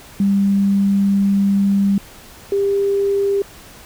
sine tone pair in turn, 198.3 / 398.2 Hz, G3 / G4, +20 / +27 cents, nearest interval octave, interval 1207 cents, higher second, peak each -12 / -14 dBFS, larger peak first, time 0.2-1.98 / 2.52-3.42 s, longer first, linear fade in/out 2 ms, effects pink hiss -41 dBFS RMS until 3.85 s

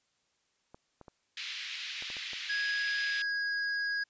clicks, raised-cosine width 1 ms, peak -35 dBFS, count 7, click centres 0.745 / 1.013 / 1.082 / 2.024 / 2.102 / 2.168 / 2.333 s
white band-pass noise, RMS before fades -40 dBFS, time 1.37-3.22 s, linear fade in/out 2 ms, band 1900 to 4100 Hz, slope 24 dB/octave
square tone with pitch glide, 1658 to 1648.5 Hz, G#6 to G#6, -3 to -13 cents, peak -31 dBFS, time 2.49-4.04 s, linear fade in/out 10 ms, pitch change -10 cents, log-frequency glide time 2.8-3.29 s
effects white hiss -75 dBFS RMS until 4.09 s + resampled to 16000 Hz

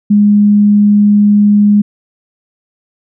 sine tone, 206.4 Hz, G#3, 10 cents flat, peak -4 dBFS, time 0.1-1.82 s, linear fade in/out 10 ms, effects none

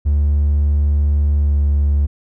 triangle tone with pitch glide, 73 to 72.04 Hz, D2 to D2, -10 to -33 cents, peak -9 dBFS, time 0.05-2.07 s, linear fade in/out 20 ms, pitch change -23 cents, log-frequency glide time 1.39-1.56 s, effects tanh soft clip ceiling -6 dBFS

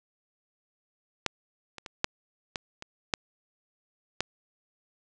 clicks, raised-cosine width 0.2 ms, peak -8 / -23 / -22 / -6 / -14 / -22 / -7 / -9 dBFS, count 8, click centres 1.263 / 1.783 / 1.862 / 2.044 / 2.558 / 2.824 / 3.138 / 4.206 s, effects resampled to 22050 Hz + 8-bit

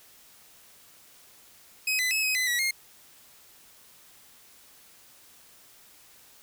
sawtooth tone with pitch steps, 2534 / 2010 / 2582 / 2531 / 2018 / 1933 / 2133 Hz, D#7 / B6 / E7 / D#7 / B6 / B6 / C7, +31 / +30 / -37 / +29 / +37 / -38 / +33 cents, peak -21 dBFS, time 1.87-2.71 s, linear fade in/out 5 ms, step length 120 ms, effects white hiss -55 dBFS RMS until 6.42 s

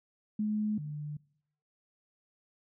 sine tone pair in turn, 212.3 / 148.65 Hz, G#3 / D3, +38 / +21 cents, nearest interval tritone, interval 617 cents, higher first, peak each -28 / -36 dBFS, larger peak first, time 0.39-0.78 / 0.78-1.17 s, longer neither, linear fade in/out 5 ms, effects noise-tail reverb RT60 0.7 s tail -23 dB re dry

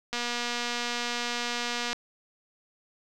click train, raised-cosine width 0.2 ms, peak -14 dBFS, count 433, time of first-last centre 0.13-1.93 s, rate 240 Hz, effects none

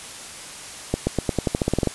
accelerating click train, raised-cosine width 2 ms, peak -6 dBFS, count 13, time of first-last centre 0.94-1.873 s, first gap 130 ms, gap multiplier 0.9, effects white hiss -37 dBFS RMS until 1.94 s + resampled to 24000 Hz

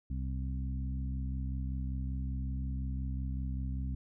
harmonic tone with a mistuned harmonic, 65.41 Hz, C2, in tune, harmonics 1 / 2 / 3 / 4, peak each -34 / -40 / -44 / -46 dBFS, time 0.1-3.95 s, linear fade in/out 5 ms, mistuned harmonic 1, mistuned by +16 cents, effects none

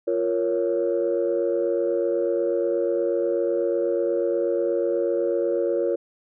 sine chord, Bb minor, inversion second, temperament equal, 349.2 / 466.2 / 554.4 Hz, F4 / Bb4 / Db5, 0 / 0 / 0 cents, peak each -24 dBFS, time 0.07-5.96 s, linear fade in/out 10 ms, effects tanh soft clip ceiling -13 dBFS

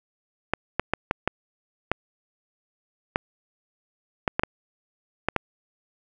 clicks, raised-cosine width 0.5 ms, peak -6 dBFS, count 12, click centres 0.536 / 0.796 / 0.936 / 1.111 / 1.276 / 1.916 / 3.159 / 4.278 / 4.395 / 4.435 / 5.286 / 5.363 s, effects none

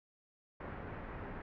pink low-pass noise, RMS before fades -45 dBFS, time 0.6-1.42 s, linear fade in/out 5 ms, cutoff 1900 Hz, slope 24 dB/octave, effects none

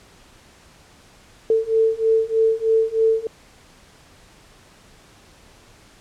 sine beating tone pair, 444.5 / 447.7 Hz, A4 / A4, +18 / +30 cents, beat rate 3.2 Hz, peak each -19 / -18 dBFS, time 1.5-3.27 s, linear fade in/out 2 ms, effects pink hiss -50 dBFS RMS until 6 s + low-pass 9000 Hz 12 dB/octave

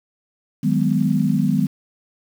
sine chord, G# minor seventh, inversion second, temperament just, 155.74 / 186.89 / 207.7 / 249.2 Hz, D#3 / F#3 / G#3 / B3, +2 / +18 / 0 / +16 cents, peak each -21 dBFS, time 0.63-1.67 s, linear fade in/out 10 ms, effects 7-bit

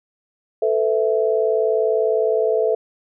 sine chord, A suspended second, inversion none, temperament equal with one note detuned, 440 / 499.9 / 659.3 Hz, A4 / B4 / E5, 0 / +21 / 0 cents, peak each -18 / -22 / -21 dBFS, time 0.62-2.75 s, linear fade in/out 5 ms, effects none

